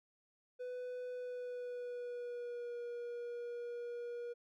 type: tone with pitch glide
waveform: triangle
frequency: 498 to 478.3 Hz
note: B4 to A#4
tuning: +14 to +44 cents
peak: -39 dBFS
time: 0.59-4.34 s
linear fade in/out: 20 ms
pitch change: -70 cents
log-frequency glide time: 1.12-2.79 s
effects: none